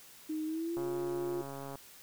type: tone with pitch glide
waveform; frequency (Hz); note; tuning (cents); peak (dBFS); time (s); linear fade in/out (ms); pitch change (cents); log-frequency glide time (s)
sine; 311.1 to 353.3; D#4 to F4; 0 to +20; -33; 0.29-1.42; 10; +220; 0.45-0.86
type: click train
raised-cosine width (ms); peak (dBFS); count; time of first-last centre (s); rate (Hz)
1; -30; 137; 0.77-1.756; 138
effects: white hiss -55 dBFS RMS until 2.02 s